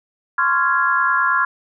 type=chord; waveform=sine; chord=Db major seventh; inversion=third; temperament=just; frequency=1039.4 / 1108.7 / 1385.9 / 1663.1 Hz; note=C6 / Db6 / F6 / Ab6; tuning=-12 / 0 / -14 / +2 cents; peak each=-20 / -23 / -18 / -20 dBFS; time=0.38-1.45 s; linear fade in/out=5 ms; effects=none